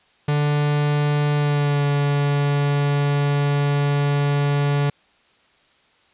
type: tone with pitch glide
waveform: 45% pulse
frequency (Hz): 146.83 to 143.39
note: D3 to D3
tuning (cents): 0 to -41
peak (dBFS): -17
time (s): 0.28-4.9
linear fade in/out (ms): 5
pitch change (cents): -41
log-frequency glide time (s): 1.36-1.84
effects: white hiss -58 dBFS RMS until 6.13 s + resampled to 8000 Hz